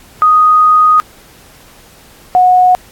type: tone pair in turn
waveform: sine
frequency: 1244.5 / 730.8 Hz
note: D#6 / F#5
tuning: 0 / -22 cents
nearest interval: major sixth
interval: 922 cents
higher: first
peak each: -4 dBFS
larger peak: neither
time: 0.22-1 / 2.35-2.75 s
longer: first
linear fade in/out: 0 ms
effects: pink hiss -41 dBFS RMS until 2.91 s + AAC 64 kbps